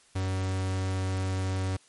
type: tone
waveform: 45% pulse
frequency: 94.4 Hz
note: F#2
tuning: 35 cents sharp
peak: -27 dBFS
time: 0.15-1.77 s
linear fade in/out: 10 ms
effects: white hiss -60 dBFS RMS until 1.88 s + MP3 48 kbps